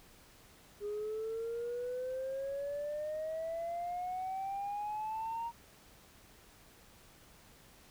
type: exponential sweep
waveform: sine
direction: up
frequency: 409.1 to 939 Hz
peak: -34 dBFS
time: 0.8-5.52 s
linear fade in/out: 50 ms
effects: tanh soft clip ceiling -33 dBFS + pink hiss -60 dBFS RMS until 7.9 s